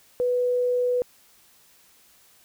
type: tone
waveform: sine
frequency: 493.9 Hz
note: B4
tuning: in tune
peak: -20 dBFS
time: 0.2-1.02 s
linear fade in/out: 0 ms
effects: white hiss -57 dBFS RMS until 2.44 s